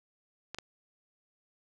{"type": "clicks", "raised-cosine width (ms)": 0.2, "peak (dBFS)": -21, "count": 2, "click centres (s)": [0.546, 0.586], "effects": []}